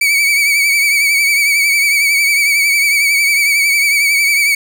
40% pulse tone with vibrato, 2274 Hz, C#7, 44 cents sharp, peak -9 dBFS, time 0.01-4.55 s, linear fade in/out 5 ms, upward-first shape triangle, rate 11 Hz, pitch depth 61 cents each way, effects none

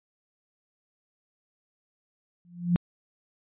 sine tone with exponential growth, 174.61 Hz, F3, in tune, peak -16 dBFS, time 2.45-2.76 s, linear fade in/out 0 ms, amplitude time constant 66 ms, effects resampled to 8000 Hz

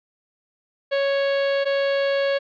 45% pulse tone pair in turn, 554.4 / 554.4 Hz, C#5 / C#5, 0 / 0 cents, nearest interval unison, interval 0 cents, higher neither, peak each -19 dBFS, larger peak neither, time 0.91-1.65 / 1.65-2.39 s, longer neither, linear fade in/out 20 ms, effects resampled to 11025 Hz

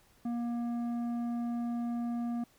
sine tone with tanh clipping, 237.1 Hz, A#3, 30 cents sharp, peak -33 dBFS, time 0.25-2.44 s, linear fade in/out 5 ms, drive 9 dB, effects pink hiss -65 dBFS RMS until 2.58 s

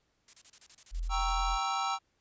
blue noise bursts, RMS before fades -49 dBFS, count 13, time 0.28-1.329 s, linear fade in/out 2 ms, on 53 ms, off 30 ms
sine tone, 42 Hz, E1, 33 cents sharp, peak -31 dBFS, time 0.91-1.59 s, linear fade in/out 50 ms
square chord, G diminished seventh, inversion none, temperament equal, 784 / 932.3 / 1108.7 / 1318.5 Hz, G5 / Bb5 / Db6 / Fb6, 0 / 0 / 0 / 0 cents, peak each -35 / -38 / -40 / -34 dBFS, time 1.09-1.99 s, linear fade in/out 50 ms
effects pink hiss -75 dBFS RMS until 2.2 s + resampled to 16000 Hz

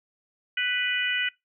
harmonic tone with a mistuned harmonic, 493.2 Hz, B4, 2 cents flat, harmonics 3 / 4 / 5 / 6, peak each -29 / -29 / -29 / -29 dBFS, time 0.57-1.29 s, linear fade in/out 5 ms, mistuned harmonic 3, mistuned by +15 cents, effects noise-tail reverb RT60 0.2 s tail -23 dB re dry

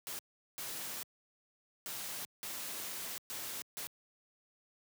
white noise bursts at uneven times, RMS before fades -42 dBFS, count 6, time 0.07-0.19 / 0.58-1.03 / 1.86-2.25 / 2.43-3.18 / 3.3-3.62 / 3.77-3.87 s, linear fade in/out 0 ms, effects high-pass 100 Hz 12 dB/octave

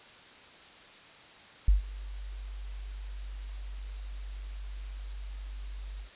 sine tone with ADSR envelope, 49 Hz, G1, in tune, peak -16 dBFS, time 1.68-6.1 s, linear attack 4 ms, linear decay 130 ms, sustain -21 dB, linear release 100 ms, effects white hiss -52 dBFS RMS until 6.15 s + resampled to 8000 Hz

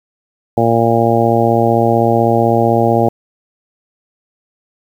harmonic tone, 115.8 Hz, A#2, 11 cents flat, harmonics 1 / 2 / 3 / 4 / 5 / 6 / 7, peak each -17 / -17 / -17 / -17 / -17 / -17 / -17 dBFS, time 0.57-3.09 s, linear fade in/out 5 ms, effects 7-bit

